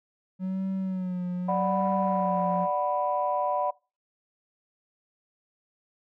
triangle tone with vibrato, 185 Hz, F#3, in tune, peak -25 dBFS, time 0.39-2.68 s, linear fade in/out 50 ms, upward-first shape sine, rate 0.82 Hz, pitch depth 59 cents each way
sine chord, B minor, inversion first, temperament equal, 587.3 / 740 / 987.8 Hz, D5 / F#5 / B5, 0 / 0 / 0 cents, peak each -28 dBFS, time 1.48-3.71 s, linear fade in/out 10 ms
effects noise-tail reverb RT60 0.3 s tail -23 dB re dry + tanh soft clip ceiling -14 dBFS

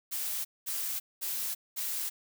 blue noise bursts, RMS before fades -34 dBFS, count 4, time 0.11-2.1 s, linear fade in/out 20 ms, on 340 ms, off 210 ms, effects none

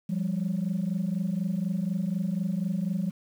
sine tone pair together, 173.23 / 197.3 Hz, F3 / G3, -14 / +11 cents, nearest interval major second, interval 225 cents, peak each -27 dBFS, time 0.09-3.11 s, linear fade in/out 10 ms, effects tanh soft clip ceiling -22 dBFS + 9-bit

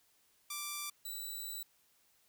5% pulse tone pair in turn, 1174.7 / 3951 Hz, D6 / B7, 0 / 0 cents, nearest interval octave + major sixth, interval 2100 cents, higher second, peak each -27 / -33 dBFS, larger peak first, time 0.5-0.9 / 1.05-1.63 s, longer second, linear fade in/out 5 ms, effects white hiss -71 dBFS RMS until 2.28 s

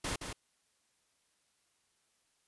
pink noise with echo, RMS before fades -36 dBFS, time 0.04-0.16 s, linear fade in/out 5 ms, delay 170 ms, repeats 1, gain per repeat -6 dB, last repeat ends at 0.33 s, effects white hiss -75 dBFS RMS until 2.47 s + resampled to 24000 Hz

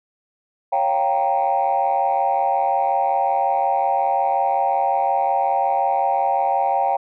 sine chord, G half-diminished seventh, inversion second, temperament equal, 554.4 / 698.5 / 784 / 932.3 Hz, Db5 / F5 / G5 / Bb5, 0 / 0 / 0 / 0 cents, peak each -24 / -22 / -18 / -23 dBFS, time 0.72-6.97 s, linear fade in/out 10 ms, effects tanh soft clip ceiling -10 dBFS

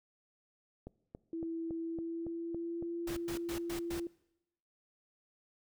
click train, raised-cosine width 2 ms, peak -31 dBFS, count 9, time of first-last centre 0.87-3.105 s, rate 3.58 Hz
sine tone with pitch glide, 329.6 to 340.4 Hz, E4 to F4, 0 to -44 cents, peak -36 dBFS, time 1.33-4.07 s, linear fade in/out 2 ms, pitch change +56 cents, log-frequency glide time 1.79-2.97 s
pink noise bursts, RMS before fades -43 dBFS, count 5, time 3.07-4 s, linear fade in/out 5 ms, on 98 ms, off 110 ms
effects noise-tail reverb RT60 0.9 s tail -22 dB re dry

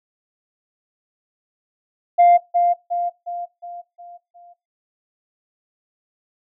sine tone with echo, 698.5 Hz, F5, in tune, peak -7 dBFS, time 2.18-2.38 s, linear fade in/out 20 ms, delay 360 ms, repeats 6, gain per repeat -6 dB, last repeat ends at 4.54 s, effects noise-tail reverb RT60 0.2 s tail -17 dB re dry + tanh soft clip ceiling -6 dBFS

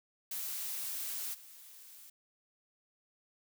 blue noise with level steps, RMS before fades -39 / -54 dBFS, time 0.31-2.1 s, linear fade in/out 5 ms, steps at 1.33 s, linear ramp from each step 20 ms, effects none

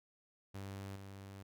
sawtooth tone with level steps, 98 Hz, G2, in tune, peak -40 / -45 dBFS, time 0.54-1.43 s, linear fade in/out 10 ms, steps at 0.96 s, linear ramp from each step 2 ms, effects none

